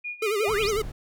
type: tone with tremolo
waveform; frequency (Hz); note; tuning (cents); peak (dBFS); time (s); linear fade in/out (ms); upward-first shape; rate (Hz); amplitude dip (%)
sine; 2438; D#7; -36; -29; 0.04-0.71; 10; sine; 5.5; 85
type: tone with vibrato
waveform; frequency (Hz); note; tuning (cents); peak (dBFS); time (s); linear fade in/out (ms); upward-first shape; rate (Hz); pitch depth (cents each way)
square; 420.4; G#4; +21; -24; 0.22-0.82; 5; sine; 11; 110
type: exponential sweep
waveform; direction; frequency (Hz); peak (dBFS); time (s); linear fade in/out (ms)
sine; up; 370 to 6840; -29; 0.4-0.71; 5
type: noise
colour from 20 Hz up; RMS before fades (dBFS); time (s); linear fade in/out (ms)
brown; -36; 0.47-0.92; 10
effects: none